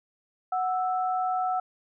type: tone pair together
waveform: sine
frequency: 740 / 1318.5 Hz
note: F#5 / E6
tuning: 0 / 0 cents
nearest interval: minor seventh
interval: 1000 cents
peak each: -25 / -32 dBFS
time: 0.52-1.6 s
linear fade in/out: 5 ms
effects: none